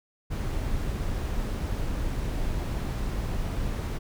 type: noise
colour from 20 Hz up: brown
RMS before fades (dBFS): -29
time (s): 0.3-3.99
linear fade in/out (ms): 20
effects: none